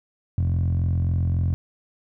10% pulse tone with band-pass filter, 43.65 Hz, F1, in tune, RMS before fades -22 dBFS, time 0.38-1.54 s, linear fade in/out 0 ms, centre 100 Hz, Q 6.8, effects none

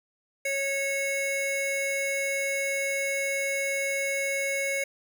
square tone pair together, 551 / 2193 Hz, C#5 / C#7, -11 / -19 cents, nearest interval 2 octaves, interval 2392 cents, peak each -31 / -29 dBFS, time 0.45-4.84 s, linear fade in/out 5 ms, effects none

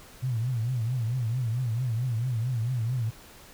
sine tone with vibrato, 120 Hz, B2, 49 cents flat, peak -25 dBFS, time 0.22-3.11 s, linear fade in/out 20 ms, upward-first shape triangle, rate 4.5 Hz, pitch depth 180 cents each way, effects pink hiss -50 dBFS RMS until 3.53 s

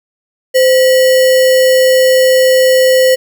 sine tone with sample-and-hold, 517 Hz, C5, 21 cents flat, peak -5 dBFS, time 0.54-3.16 s, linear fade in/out 20 ms, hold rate 2450 Hz, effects none

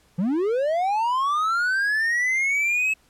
triangle linear sweep, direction up, 162.1 to 2602 Hz, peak -18 dBFS, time 0.18-2.94 s, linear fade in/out 10 ms, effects pink hiss -60 dBFS RMS until 3.09 s + low-pass 12000 Hz 12 dB/octave

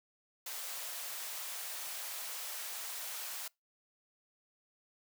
white high-pass noise, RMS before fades -42 dBFS, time 0.46-3.48 s, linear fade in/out 5 ms, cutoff 530 Hz, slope 24 dB/octave, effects noise-tail reverb RT60 0.2 s tail -25 dB re dry

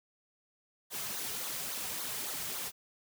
white noise with flanger, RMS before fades -38 dBFS, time 0.9-2.72 s, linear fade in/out 50 ms, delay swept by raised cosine 0.37 to 3.57 ms, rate 3.6 Hz, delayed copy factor -0.65, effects none

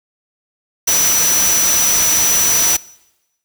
sine tone in noise, 5920 Hz, F#8, in tune, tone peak -13 dBFS, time 0.87-2.77 s, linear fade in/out 10 ms, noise white, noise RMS -17 dBFS, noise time 0.87-2.77 s, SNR +1 dB, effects noise-tail reverb RT60 1.0 s tail -23 dB re dry

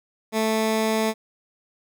15% pulse tone, 220 Hz, A3, in tune, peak -14 dBFS, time 0.32-1.14 s, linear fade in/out 50 ms, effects none

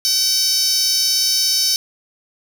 10% pulse tone with high-pass filter, 763 Hz, G5, 47 cents flat, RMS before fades -17 dBFS, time 0.05-1.76 s, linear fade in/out 0 ms, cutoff 5600 Hz, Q 4.2, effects none

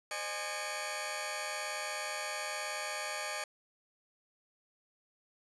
15% pulse tone cluster, 527 / 607 / 829 / 2262 Hz, C5 / D#5 / G#5 / C#7, +12 / -43 / -3 / +34 cents, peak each -40 / -34 / -35 / -35 dBFS, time 0.11-3.44 s, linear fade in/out 2 ms, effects resampled to 24000 Hz

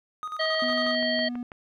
triangle tone with tremolo, 1244.5 Hz, D#6, in tune, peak -28 dBFS, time 0.23-0.95 s, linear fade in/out 0 ms, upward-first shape square, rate 11 Hz, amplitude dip 60%
harmonic tone, 636 Hz, D#5, 38 cents sharp, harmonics 1 / 3 / 5 / 7, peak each -27 / -29 / -32 / -31 dBFS, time 0.39-1.29 s, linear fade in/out 10 ms
triangle tone with pitch glide, 246.9 to 243.4 Hz, B3 to B3, 0 to -25 cents, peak -28 dBFS, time 0.62-1.43 s, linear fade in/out 2 ms, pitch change -25 cents, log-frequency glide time 0.73-1.12 s
click train, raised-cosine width 0.5 ms, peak -26 dBFS, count 6, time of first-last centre 0.7-1.518 s, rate 6.11 Hz
effects none

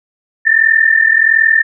sine tone pair together, 1770.6 / 1812 Hz, A6 / A#6, +10 / -50 cents, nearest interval unison, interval 40 cents, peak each -10 dBFS, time 0.45-1.63 s, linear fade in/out 20 ms, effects none

